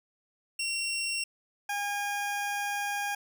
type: tone pair in turn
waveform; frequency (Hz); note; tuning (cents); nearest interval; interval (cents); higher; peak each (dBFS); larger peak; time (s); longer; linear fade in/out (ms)
20% pulse; 2736 / 813.4; F7 / G#5; -36 / -36; octave + major sixth; 2100; first; -25; neither; 0.59-1.24 / 1.69-3.15; second; 5
effects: none